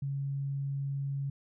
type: tone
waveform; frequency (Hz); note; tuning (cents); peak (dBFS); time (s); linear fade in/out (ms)
sine; 138.8; C#3; +3; -31; 0.02-1.3; 5
effects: none